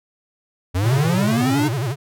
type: linear sweep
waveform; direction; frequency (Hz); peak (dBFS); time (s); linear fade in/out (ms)
square; up; 84.3 to 311.1; -18; 0.74-1.69; 20
type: tone with vibrato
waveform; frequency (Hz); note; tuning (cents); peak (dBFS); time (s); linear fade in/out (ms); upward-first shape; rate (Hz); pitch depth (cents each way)
square; 127.4; C3; -46; -21; 0.82-1.96; 50; sine; 11; 240
effects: none